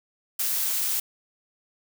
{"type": "noise", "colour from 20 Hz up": "blue", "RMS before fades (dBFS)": -26, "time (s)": [0.39, 1], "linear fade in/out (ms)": 5, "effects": []}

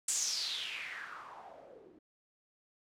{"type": "noise with low-pass filter sweep", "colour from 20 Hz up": "blue", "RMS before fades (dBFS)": -40, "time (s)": [0.08, 1.99], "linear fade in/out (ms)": 5, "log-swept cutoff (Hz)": [8000, 320], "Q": 5.6, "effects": []}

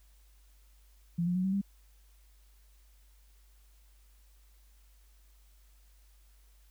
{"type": "tone with pitch steps", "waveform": "sine", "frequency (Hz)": [170.9, 177.34, 184.01, 190.94, 198.14], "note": ["F3", "F3", "F#3", "G3", "G3"], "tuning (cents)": [-37, 27, -9, -45, 19], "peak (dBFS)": -27, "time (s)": [1.18, 1.615], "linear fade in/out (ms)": 10, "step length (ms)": 87, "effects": ["added 50 Hz sine -58 dBFS peak until 6.7 s", "white hiss -69 dBFS RMS until 6.7 s"]}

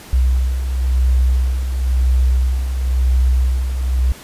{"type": "beating tone pair", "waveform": "sine", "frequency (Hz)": [62.8, 63.77], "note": ["B1", "C2"], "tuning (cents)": [30, -44], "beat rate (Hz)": 0.97, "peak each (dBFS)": [-21, -13], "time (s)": [0.13, 4.12], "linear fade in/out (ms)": 0, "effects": ["pink hiss -38 dBFS RMS until 4.23 s", "resampled to 32000 Hz"]}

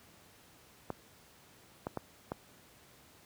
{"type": "clicks", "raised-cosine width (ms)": 1, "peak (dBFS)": -21, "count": 4, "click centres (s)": [0.903, 1.869, 1.973, 2.319], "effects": ["pink hiss -60 dBFS RMS until 3.25 s", "high-pass 80 Hz 12 dB/octave"]}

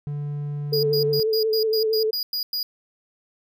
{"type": "tone", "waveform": "triangle", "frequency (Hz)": 145.7, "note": "D3", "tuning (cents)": -13, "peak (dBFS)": -24, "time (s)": [0.07, 1.2], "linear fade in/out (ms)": 0}
{"type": "tone with vibrato", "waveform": "sine", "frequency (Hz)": 439.4, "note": "A4", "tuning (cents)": -2, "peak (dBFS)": -19, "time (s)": [0.72, 2.11], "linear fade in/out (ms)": 10, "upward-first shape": "triangle", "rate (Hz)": 11, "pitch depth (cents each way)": 36}
{"type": "tone bursts", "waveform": "square", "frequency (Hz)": 4893, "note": "D#8", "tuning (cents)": -30, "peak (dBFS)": -24, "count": 10, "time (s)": [0.73, 2.63], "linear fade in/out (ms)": 2, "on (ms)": 100, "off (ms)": 100}
{"effects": []}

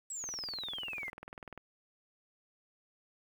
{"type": "exponential sweep", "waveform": "sine", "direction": "down", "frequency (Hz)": [7902, 2012], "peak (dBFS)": -38, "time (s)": [0.1, 1.1], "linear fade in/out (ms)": 5}
{"type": "click train", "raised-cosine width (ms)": 0.5, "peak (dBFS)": -30, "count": 28, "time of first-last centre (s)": [0.24, 1.577], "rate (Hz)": 20.2}
{"effects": ["10-bit"]}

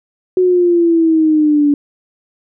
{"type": "exponential sweep", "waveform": "sine", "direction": "down", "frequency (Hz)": [370, 286.7], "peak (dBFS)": -8, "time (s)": [0.37, 1.74], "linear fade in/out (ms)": 2, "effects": []}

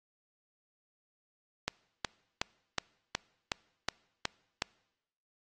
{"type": "click train", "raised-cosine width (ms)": 0.2, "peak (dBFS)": -13, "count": 9, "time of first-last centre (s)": [1.68, 4.621], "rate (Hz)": 2.72, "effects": ["noise-tail reverb RT60 0.9 s tail -25 dB re dry", "AAC 32 kbps"]}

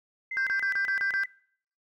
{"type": "tone with pitch glide", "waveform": "sine", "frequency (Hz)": [2068, 2001], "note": ["C7", "B6"], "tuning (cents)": [-21, 22], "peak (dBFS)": -31, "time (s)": [0.31, 1.26], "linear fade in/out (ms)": 5, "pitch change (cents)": -57, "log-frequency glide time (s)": [0.43, 0.72]}
{"type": "tone bursts", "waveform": "sine", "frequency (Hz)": 1576, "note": "G6", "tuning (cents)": 9, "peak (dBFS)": -23, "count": 7, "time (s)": [0.37, 1.235], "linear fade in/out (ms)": 0, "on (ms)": 97, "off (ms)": 31}
{"effects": ["noise-tail reverb RT60 0.6 s tail -24 dB re dry", "tanh soft clip ceiling -21 dBFS"]}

